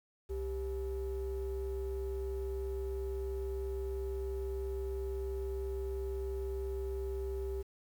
triangle ring-modulated tone, 228.5 Hz, A#3, 34 cents flat, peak -29 dBFS, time 0.29-7.63 s, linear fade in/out 20 ms, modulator 164 Hz, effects tanh soft clip ceiling -27 dBFS + 10-bit

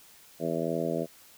harmonic tone, 82.5 Hz, E2, 2 cents sharp, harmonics 2 / 3 / 4 / 5 / 6 / 7 / 8, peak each -35 / -35 / -35 / -35 / -35 / -35 / -35 dBFS, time 0.39-1.07 s, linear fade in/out 50 ms, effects white hiss -55 dBFS RMS until 1.37 s

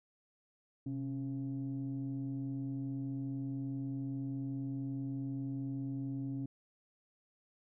sine tone pair together, 129.62 / 274.4 Hz, C3 / C#4, -16 / -17 cents, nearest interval octave + minor second, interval 1299 cents, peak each -38 / -37 dBFS, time 0.86-6.46 s, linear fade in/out 5 ms, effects tanh soft clip ceiling -31 dBFS

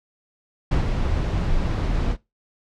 brown noise with ADSR envelope, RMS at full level -18 dBFS, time 0.71-2.17 s, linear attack 7 ms, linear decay 120 ms, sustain -4 dB, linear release 59 ms, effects noise-tail reverb RT60 0.2 s tail -19 dB re dry + low-pass 5000 Hz 12 dB/octave

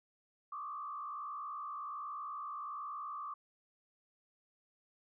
sine tone with frequency modulation, 1169 Hz, D6, 8 cents flat, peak -40 dBFS, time 0.52-3.34 s, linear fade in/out 5 ms, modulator 61.3 Hz, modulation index 1.1, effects none

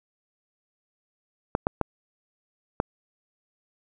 clicks, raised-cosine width 1 ms, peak -8 dBFS, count 4, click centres 1.551 / 1.669 / 1.813 / 2.801 s, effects none

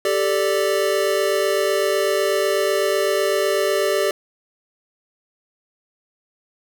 square chord, G suspended second, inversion none, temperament equal, 392 / 440 / 587.3 Hz, G4 / A4 / D5, 0 / 0 / 0 cents, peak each -22 / -24 / -22 dBFS, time 0.05-4.11 s, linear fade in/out 2 ms, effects none

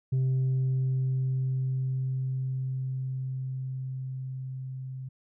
sine tone with level ramp, 130.81 Hz, C3, in tune, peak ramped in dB -20 to -35 dBFS, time 0.12-5.09 s, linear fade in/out 10 ms, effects tanh soft clip ceiling -22 dBFS

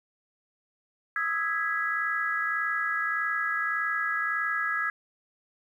sine chord, E major seventh, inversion third, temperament equal with one note detuned, 1256.8 / 1318.5 / 1661.2 / 1975.5 Hz, D#6 / E6 / G#6 / B6, +17 / 0 / 0 / 0 cents, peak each -34 / -33 / -28 / -34 dBFS, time 1.16-4.9 s, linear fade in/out 2 ms, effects 10-bit

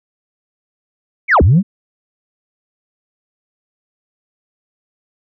sine linear two-way sweep, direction down then up, 2394 to 64.1 to 212.2 Hz, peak -5 dBFS, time 1.28-1.63 s, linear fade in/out 50 ms, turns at 1.42 s, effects tanh soft clip ceiling -3 dBFS

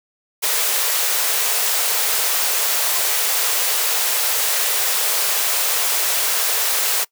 white high-pass noise, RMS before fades -19 dBFS, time 0.42-7.05 s, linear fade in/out 20 ms, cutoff 400 Hz, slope 96 dB/octave, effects noise-tail reverb RT60 0.1 s tail -23 dB re dry

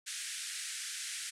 white band-pass noise, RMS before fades -41 dBFS, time 0.06-1.31 s, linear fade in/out 20 ms, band 1500 to 10000 Hz, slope 48 dB/octave, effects none

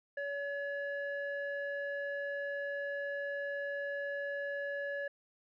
square tone with low-pass filter, 567 Hz, C#5, 39 cents sharp, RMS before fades -38 dBFS, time 0.17-5.08 s, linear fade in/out 5 ms, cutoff 1500 Hz, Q 6.1, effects none

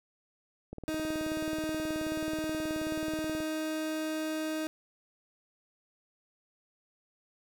click train, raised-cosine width 2 ms, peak -27 dBFS, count 51, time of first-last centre 0.73-3.404 s, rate 18.7 Hz
30% pulse tone, 312.9 Hz, D#4, 10 cents sharp, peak -29 dBFS, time 0.88-4.67 s, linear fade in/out 0 ms
effects none

